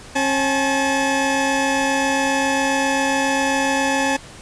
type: tone pair together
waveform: 20% pulse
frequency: 271 / 860.4 Hz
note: C#4 / A5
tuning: -39 / -39 cents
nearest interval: octave + minor sixth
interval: 2000 cents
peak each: -15 dBFS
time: 0.15-4.17 s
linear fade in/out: 10 ms
effects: pink hiss -40 dBFS RMS until 4.41 s + resampled to 22050 Hz